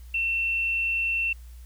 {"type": "tone with frequency modulation", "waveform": "sine", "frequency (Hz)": 2700, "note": "E7", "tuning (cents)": 41, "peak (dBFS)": -23, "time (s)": [0.14, 1.33], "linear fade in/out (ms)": 5, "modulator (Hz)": 30, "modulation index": 0.38, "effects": ["added 60 Hz sine -41 dBFS peak until 1.65 s", "white hiss -59 dBFS RMS until 1.65 s"]}